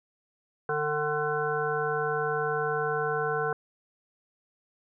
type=harmonic tone; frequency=150 Hz; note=D3; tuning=37 cents sharp; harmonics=1 / 3 / 5 / 7 / 9 / 10; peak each=-37 / -29 / -33 / -35 / -36 / -33 dBFS; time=0.69-3.53 s; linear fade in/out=2 ms; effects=none